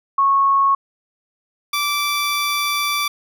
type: tone pair in turn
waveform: sine / 15% pulse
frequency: 1100 / 1165.4 Hz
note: C#6 / D6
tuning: -14 / -14 cents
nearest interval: minor second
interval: 100 cents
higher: second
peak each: -12 dBFS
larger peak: neither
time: 0.18-0.75 / 1.73-3.08 s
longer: second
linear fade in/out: 5 ms
effects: none